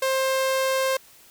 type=tone; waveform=sawtooth; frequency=529 Hz; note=C5; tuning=19 cents sharp; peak=-17 dBFS; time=0.02-0.97 s; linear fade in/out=5 ms; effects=white hiss -52 dBFS RMS until 1.3 s